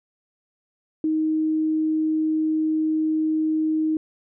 sine tone, 313.4 Hz, D#4, 13 cents sharp, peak -19 dBFS, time 1.04-3.97 s, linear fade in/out 2 ms, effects none

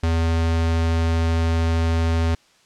square tone, 82.41 Hz, E2, in tune, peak -18 dBFS, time 0.03-2.35 s, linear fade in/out 5 ms, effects white hiss -56 dBFS RMS until 2.65 s + low-pass 6000 Hz 12 dB/octave

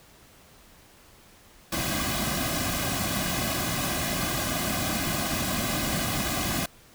pink noise with comb filter, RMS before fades -28 dBFS, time 1.72-6.66 s, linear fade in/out 5 ms, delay 2.2 ms, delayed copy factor -0.8, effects pink hiss -54 dBFS RMS until 6.94 s

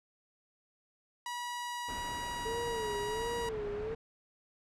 sawtooth tone with pitch glide, 968 to 959.6 Hz, B5 to A#5, -35 to +50 cents, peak -33 dBFS, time 1.26-3.49 s, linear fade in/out 2 ms, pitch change -15 cents, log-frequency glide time 1.59-2.56 s
pink low-pass noise, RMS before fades -45 dBFS, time 1.88-3.95 s, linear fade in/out 5 ms, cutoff 1800 Hz, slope 12 dB/octave
sine tone with vibrato, 439.7 Hz, A4, 1 cent flat, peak -35 dBFS, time 2.45-3.95 s, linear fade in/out 10 ms, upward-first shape sine, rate 1.4 Hz, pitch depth 120 cents each way
effects low-pass 11000 Hz 12 dB/octave

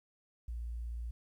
sine tone, 58.27 Hz, A#1, in tune, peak -37 dBFS, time 0.48-1.11 s, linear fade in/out 5 ms, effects 12-bit

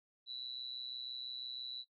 sine tone with amplitude modulation, 3951 Hz, B7, in tune, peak -38 dBFS, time 0.26-1.85 s, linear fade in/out 50 ms, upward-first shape sine, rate 126 Hz, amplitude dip 75%, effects noise-tail reverb RT60 0.1 s tail -17 dB re dry

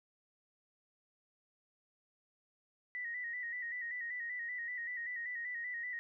sine tone with vibrato, 1925 Hz, B6, 45 cents flat, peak -38 dBFS, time 2.95-5.99 s, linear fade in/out 0 ms, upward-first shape square, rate 5.2 Hz, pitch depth 49 cents each way, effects none

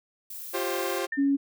violet noise, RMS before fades -39 dBFS, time 0.3-0.99 s, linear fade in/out 5 ms
sawtooth chord, F suspended second, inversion none, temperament equal with one note detuned, 349.2 / 392 / 532.1 Hz, F4 / G4 / C5, 0 / 0 / +29 cents, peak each -28 dBFS, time 0.53-1.07 s, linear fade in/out 20 ms
sine tone with exponential decay, 1800 Hz, A6, 39 cents sharp, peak -26 dBFS, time 1.12-1.32 s, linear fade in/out 5 ms, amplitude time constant 43 ms
sine tone, 278.6 Hz, C#4, 9 cents sharp, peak -20 dBFS, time 1.17-1.37 s, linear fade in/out 20 ms
effects none

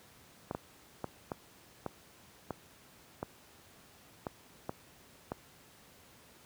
clicks, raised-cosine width 1 ms, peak -21 dBFS, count 10, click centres 0.511 / 0.549 / 1.043 / 1.318 / 1.863 / 2.507 / 3.229 / 4.268 / 4.694 / 5.319 s, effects pink hiss -59 dBFS RMS until 6.45 s + high-pass 80 Hz 12 dB/octave

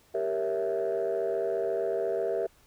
sine chord, G diminished seventh, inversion none, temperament equal, 392 / 466.2 / 554.4 / 659.3 Hz, G4 / Bb4 / Db5 / Fb5, 0 / 0 / 0 / 0 cents, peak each -30 / -30 / -35 / -30 dBFS, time 0.14-2.47 s, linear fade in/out 10 ms, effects tanh soft clip ceiling -21 dBFS + pink hiss -62 dBFS RMS until 2.66 s

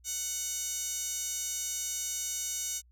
15% pulse tone with high-pass filter, 740 Hz, F#5, in tune, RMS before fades -35 dBFS, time 0.04-2.82 s, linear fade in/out 50 ms, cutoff 5500 Hz, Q 3.6, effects added 60 Hz sine -58 dBFS peak until 2.91 s

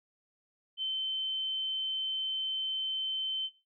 sine tone, 3082 Hz, G7, 30 cents flat, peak -30 dBFS, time 0.77-3.5 s, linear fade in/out 50 ms, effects noise-tail reverb RT60 0.3 s tail -17 dB re dry

